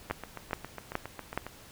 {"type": "two click trains", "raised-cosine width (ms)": 0.5, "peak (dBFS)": [-14, -23], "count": [4, 11], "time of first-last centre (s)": [[0.11, 1.376], [0.1, 1.466]], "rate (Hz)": [2.37, 7.32], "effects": ["pink hiss -52 dBFS RMS until 1.71 s"]}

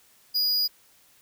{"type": "tone", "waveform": "square", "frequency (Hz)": 4902, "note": "D#8", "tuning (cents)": -27, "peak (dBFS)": -22, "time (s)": [0.34, 0.68], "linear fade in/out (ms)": 20, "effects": ["white hiss -59 dBFS RMS until 1.21 s"]}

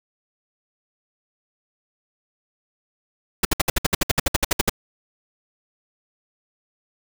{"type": "noise bursts", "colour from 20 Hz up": "pink", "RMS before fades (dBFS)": -17, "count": 16, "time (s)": [3.43, 4.696], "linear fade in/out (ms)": 5, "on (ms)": 21, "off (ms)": 62, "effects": []}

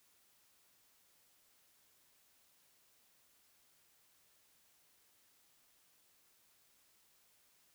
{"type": "silence", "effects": ["white hiss -71 dBFS RMS until 7.74 s"]}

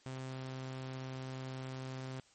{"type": "tone", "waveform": "sawtooth", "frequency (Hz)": 130.81, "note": "C3", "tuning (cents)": 0, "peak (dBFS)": -37, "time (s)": [0.06, 2.2], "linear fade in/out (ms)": 0, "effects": ["white hiss -66 dBFS RMS until 2.34 s", "MP3 32 kbps"]}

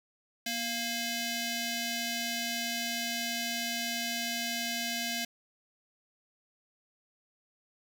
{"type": "ring-modulated tone", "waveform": "10% pulse", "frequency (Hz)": 932.3, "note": "A#5", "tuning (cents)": 0, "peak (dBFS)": -20, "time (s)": [0.46, 5.25], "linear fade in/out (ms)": 5, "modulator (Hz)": 1170, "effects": []}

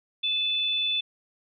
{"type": "tone pair together", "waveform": "sine", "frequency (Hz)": [2617, 3495], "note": ["E7", "A7"], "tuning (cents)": [-13, -12], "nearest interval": "perfect fourth", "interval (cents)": 501, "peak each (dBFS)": [-32, -24], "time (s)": [0.23, 1.01], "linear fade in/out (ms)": 10, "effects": []}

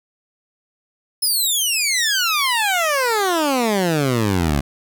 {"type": "exponential sweep", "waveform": "15% pulse", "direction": "down", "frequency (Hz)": [5230, 66.9], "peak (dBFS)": -10, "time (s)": [1.22, 4.61], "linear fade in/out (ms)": 10, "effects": []}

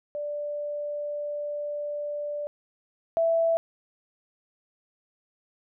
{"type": "tone pair in turn", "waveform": "sine", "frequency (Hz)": [587.3, 661.7], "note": ["D5", "E5"], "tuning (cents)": [0, 6], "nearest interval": "major second", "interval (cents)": 206, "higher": "second", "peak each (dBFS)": [-29, -20], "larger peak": "second", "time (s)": [[0.15, 2.47], [3.17, 3.57]], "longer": "first", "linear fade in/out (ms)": 0, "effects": []}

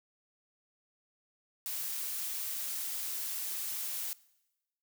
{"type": "noise", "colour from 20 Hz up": "blue", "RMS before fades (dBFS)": -37, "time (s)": [1.66, 4.13], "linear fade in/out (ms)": 0, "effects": ["noise-tail reverb RT60 1.0 s tail -22 dB re dry"]}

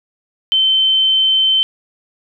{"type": "tone", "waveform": "sine", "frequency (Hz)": 3087, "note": "G7", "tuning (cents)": -27, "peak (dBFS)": -10, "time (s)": [0.52, 1.63], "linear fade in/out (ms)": 0, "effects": []}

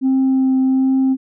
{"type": "tone with vibrato", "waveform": "sine", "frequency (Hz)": 263.4, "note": "C4", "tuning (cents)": 12, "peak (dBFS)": -10, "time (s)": [0.01, 1.17], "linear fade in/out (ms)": 50, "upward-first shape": "triangle", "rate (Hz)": 1.3, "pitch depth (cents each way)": 11, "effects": ["tanh soft clip ceiling -10 dBFS"]}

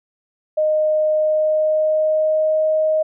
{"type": "tone with pitch glide", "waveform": "sine", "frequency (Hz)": [617, 624.9], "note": ["D#5", "D#5"], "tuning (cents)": [-15, 7], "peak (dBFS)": -14, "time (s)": [0.57, 3.03], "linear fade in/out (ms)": 10, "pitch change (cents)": 22, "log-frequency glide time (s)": [1.11, 2.67], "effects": []}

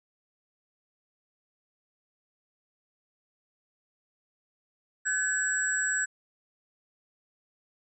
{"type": "tone cluster", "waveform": "sine", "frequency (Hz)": [1518, 1700, 7730], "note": ["F#6", "G#6", "B8"], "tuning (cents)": [44, 40, -38], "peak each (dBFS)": -30, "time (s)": [5.05, 6.06], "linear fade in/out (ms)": 20, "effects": []}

